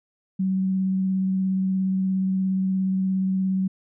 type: tone with vibrato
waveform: sine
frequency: 189.4 Hz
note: F#3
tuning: 41 cents sharp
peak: -20 dBFS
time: 0.39-3.68 s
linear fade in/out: 10 ms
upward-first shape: sine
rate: 17 Hz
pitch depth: 12 cents each way
effects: none